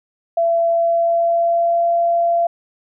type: tone with pitch glide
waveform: sine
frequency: 673 to 683.2 Hz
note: E5 to F5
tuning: +36 to -38 cents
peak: -13 dBFS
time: 0.37-2.47 s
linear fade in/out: 5 ms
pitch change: +26 cents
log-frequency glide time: 0.68-1.88 s
effects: none